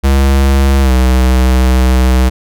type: tone with pitch glide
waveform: square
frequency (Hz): 68 to 63.81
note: C#2 to C2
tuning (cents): -33 to -43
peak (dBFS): -7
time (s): 0.03-2.3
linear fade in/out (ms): 20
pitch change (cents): -110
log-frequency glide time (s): 0.81-0.92
effects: none